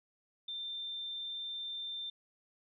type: tone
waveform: sine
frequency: 3579 Hz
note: A7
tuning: 29 cents sharp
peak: -38 dBFS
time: 0.48-2.1 s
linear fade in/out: 5 ms
effects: none